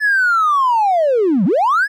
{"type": "linear two-way sweep", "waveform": "triangle", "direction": "down then up", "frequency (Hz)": [1740, 163.7, 1740], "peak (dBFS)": -8, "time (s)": [0, 1.88], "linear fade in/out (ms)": 50, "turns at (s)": 1.45, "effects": ["tanh soft clip ceiling -8 dBFS"]}